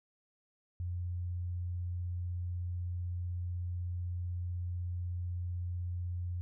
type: tone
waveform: sine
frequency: 88.4 Hz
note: F2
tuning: 22 cents sharp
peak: -34 dBFS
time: 0.8-6.41 s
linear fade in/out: 0 ms
effects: none